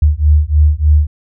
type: beating tone pair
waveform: sine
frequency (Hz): 73.7 / 77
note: D2 / D#2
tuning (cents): +7 / -17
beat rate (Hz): 3.3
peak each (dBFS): -10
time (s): 0.02-1.07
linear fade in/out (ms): 5
effects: none